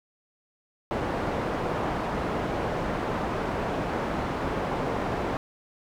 white low-pass noise, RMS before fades -29 dBFS, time 0.91-5.37 s, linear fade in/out 0 ms, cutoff 820 Hz, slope 12 dB/octave, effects none

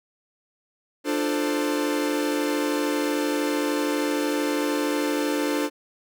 45% pulse chord, D minor seventh, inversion none, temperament equal with one note detuned, 296.2 / 349.2 / 440 / 523.3 Hz, D4 / F4 / A4 / C5, +15 / 0 / 0 / 0 cents, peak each -25 / -31 / -30 / -30 dBFS, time 1.04-5.7 s, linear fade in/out 50 ms, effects none

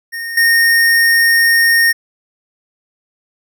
square tone with level steps, 1844 Hz, A#6, 19 cents flat, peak -22 / -9 dBFS, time 0.12-1.93 s, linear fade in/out 20 ms, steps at 0.37 s, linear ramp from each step 5 ms, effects none

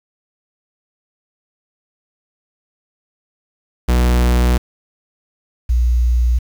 45% pulse / sine tone pair in turn, 60.9 / 60.13 Hz, B1 / B1, -24 / -46 cents, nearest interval unison, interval 22 cents, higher first, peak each -11 dBFS, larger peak neither, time 3.88-4.58 / 5.69-6.39 s, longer neither, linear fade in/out 10 ms, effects 7-bit

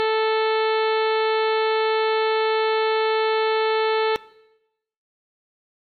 harmonic tone with a mistuned harmonic, 439.2 Hz, A4, 3 cents flat, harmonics 1 / 2 / 3 / 4 / 5 / 6 / 7 / 8 / 9 / 10, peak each -19 / -25 / -29 / -31 / -33 / -35 / -36 / -37 / -38 / -39 dBFS, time 0-4.16 s, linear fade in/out 0 ms, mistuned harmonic 10, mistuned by -32 cents, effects noise-tail reverb RT60 0.9 s tail -20 dB re dry + MP3 96 kbps

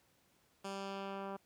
10% pulse tone with low-pass filter sweep, 196 Hz, G3, in tune, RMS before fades -43 dBFS, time 0.64-1.37 s, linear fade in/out 10 ms, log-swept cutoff 9300 to 1300 Hz, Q 0.92, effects pink hiss -72 dBFS RMS until 1.45 s + high-pass 80 Hz 12 dB/octave

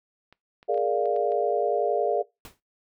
clicks, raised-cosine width 0.3 ms, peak -34 dBFS, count 7, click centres 0.326 / 0.629 / 0.744 / 0.777 / 1.057 / 1.163 / 1.32 s
sine chord, Bb dominant seventh, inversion third, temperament equal, 415.3 / 466.2 / 587.3 / 698.5 Hz, Ab4 / Bb4 / D5 / F5, 0 / 0 / 0 / 0 cents, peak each -27 dBFS, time 0.68-2.23 s, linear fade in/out 20 ms
pink noise with exponential decay, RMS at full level -40 dBFS, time 2.45-2.6 s, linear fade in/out 1 ms, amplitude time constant 31 ms
effects noise-tail reverb RT60 0.2 s tail -21 dB re dry

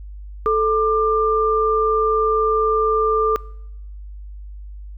sine tone pair together, 437.8 / 1192 Hz, A4 / D6, -9 / +25 cents, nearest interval octave + perfect fourth, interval 1734 cents, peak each -17 dBFS, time 0.46-3.36 s, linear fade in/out 0 ms, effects noise-tail reverb RT60 0.8 s tail -23 dB re dry + added 50 Hz sine -32 dBFS peak until 4.97 s

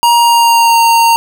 square tone with pitch glide, 944 to 923 Hz, A#5 to A#5, +22 to -17 cents, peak -6 dBFS, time 0.03-1.16 s, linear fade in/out 0 ms, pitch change -39 cents, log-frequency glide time 0.14-0.78 s, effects none

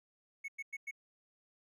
triangle tone bursts, 2204 Hz, C#7, 11 cents flat, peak -37 dBFS, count 4, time 0.44-0.912 s, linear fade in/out 10 ms, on 43 ms, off 100 ms, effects none

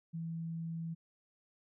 sine tone, 164.81 Hz, E3, in tune, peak -37 dBFS, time 0.13-0.95 s, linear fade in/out 20 ms, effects none

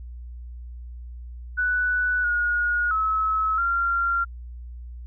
sine tone with pitch steps, 1484 / 1441 / 1293 / 1382 Hz, F#6 / F#6 / E6 / F6, +5 / -46 / -34 / -19 cents, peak -20 dBFS, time 1.57-4.25 s, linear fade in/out 20 ms, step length 670 ms, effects added 60 Hz sine -35 dBFS peak until 5.06 s

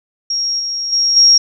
sine tone with level steps, 5588 Hz, F8, in tune, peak -15 / -18 / -11 / -5 dBFS, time 0.3-1.38 s, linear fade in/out 5 ms, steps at 0.59 / 0.92 / 1.16 s, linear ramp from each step 10 ms, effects none

